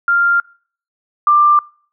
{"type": "tone pair in turn", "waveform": "sine", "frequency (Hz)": [1394, 1185.9], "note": ["F6", "D6"], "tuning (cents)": [-4, 16], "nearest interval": "minor third", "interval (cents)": 280, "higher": "first", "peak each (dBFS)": [-10, -7], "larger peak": "second", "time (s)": [[0.08, 0.4], [1.27, 1.59]], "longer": "neither", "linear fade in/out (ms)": 2, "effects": ["noise-tail reverb RT60 0.5 s tail -25 dB re dry"]}